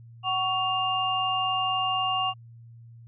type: tone cluster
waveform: sine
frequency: 750 / 1120 / 2804 Hz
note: F#5 / C#6 / F7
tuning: +23 / +18 / +6 cents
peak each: -28 dBFS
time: 0.23-2.34 s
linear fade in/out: 50 ms
effects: added 116 Hz sine -45 dBFS peak until 3.07 s